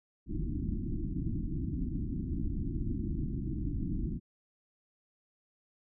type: low-pass noise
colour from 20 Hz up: pink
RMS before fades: -34 dBFS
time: 0.26-4.2 s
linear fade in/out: 50 ms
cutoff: 340 Hz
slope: 96 dB/octave
effects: none

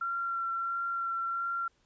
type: tone with vibrato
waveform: sine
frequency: 1367 Hz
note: F6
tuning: 37 cents flat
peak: -30 dBFS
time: 0.01-1.68 s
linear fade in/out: 5 ms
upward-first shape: sine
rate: 1.5 Hz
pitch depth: 13 cents each way
effects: pink hiss -71 dBFS RMS until 1.85 s + resampled to 16000 Hz

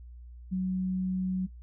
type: tone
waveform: sine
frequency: 185.9 Hz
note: F#3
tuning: 8 cents sharp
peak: -27 dBFS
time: 0.51-1.47 s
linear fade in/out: 20 ms
effects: noise-tail reverb RT60 0.1 s tail -21 dB re dry + added 60 Hz sine -44 dBFS peak until 1.62 s

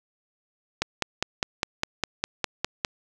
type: click train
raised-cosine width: 0.2 ms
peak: -6 dBFS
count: 11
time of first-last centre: 0.82-2.848 s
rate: 4.93 Hz
effects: none

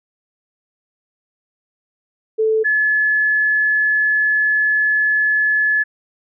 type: tone pair in turn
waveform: sine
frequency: 439 / 1714.9 Hz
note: A4 / A6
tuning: -4 / -45 cents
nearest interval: 2 octaves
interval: 2359 cents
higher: second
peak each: -13 dBFS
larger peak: neither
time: 2.38-2.64 / 2.64-5.84 s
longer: second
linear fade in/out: 20 ms
effects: none

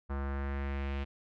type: tone with low-pass filter sweep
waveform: square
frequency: 69.3 Hz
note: C#2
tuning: in tune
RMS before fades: -35 dBFS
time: 0.09-1.05 s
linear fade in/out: 20 ms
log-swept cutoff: 1300 to 2800 Hz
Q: 2.1
effects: none

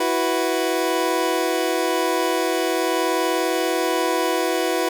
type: chord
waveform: 25% pulse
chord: E suspended second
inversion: none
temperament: equal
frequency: 329.6 / 370 / 493.9 Hz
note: E4 / F#4 / B4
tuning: 0 / 0 / 0 cents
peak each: -20 dBFS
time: 0-4.89 s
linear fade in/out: 5 ms
effects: none

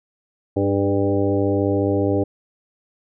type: harmonic tone with a mistuned harmonic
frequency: 99.2 Hz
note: G2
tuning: 21 cents sharp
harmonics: 1 / 2 / 3 / 4 / 5 / 6 / 8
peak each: -23 / -31 / -21 / -23 / -24 / -27 / -32 dBFS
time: 0.56-2.24 s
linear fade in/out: 10 ms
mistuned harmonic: 4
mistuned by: +20 cents
effects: none

